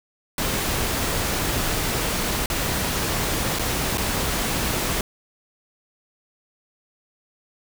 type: noise with dropouts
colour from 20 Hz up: pink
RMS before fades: -24 dBFS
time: 0.38-5.01 s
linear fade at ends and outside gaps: 2 ms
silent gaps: 2.46-2.5 / 3.588-3.593 / 3.974-3.98 s
effects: none